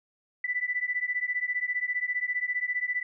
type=beating tone pair; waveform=sine; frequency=1975.5 / 1990.5 Hz; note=B6 / B6; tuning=0 / +13 cents; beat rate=15 Hz; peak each=-30 dBFS; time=0.44-3.03 s; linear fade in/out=5 ms; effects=none